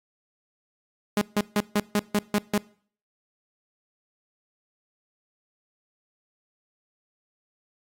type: tone bursts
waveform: sawtooth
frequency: 207.1 Hz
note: G#3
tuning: 5 cents flat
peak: -16 dBFS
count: 8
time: 1.17-2.58 s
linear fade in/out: 2 ms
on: 45 ms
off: 150 ms
effects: noise-tail reverb RT60 0.5 s tail -23 dB re dry + AAC 48 kbps